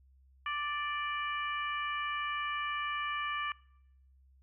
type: harmonic tone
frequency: 587.3 Hz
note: D5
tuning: in tune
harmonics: 2 / 3 / 4 / 5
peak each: -35 / -39 / -41 / -43 dBFS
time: 0.46-3.52 s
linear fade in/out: 2 ms
effects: noise-tail reverb RT60 0.8 s tail -23 dB re dry + added 66 Hz sine -60 dBFS peak until 4.42 s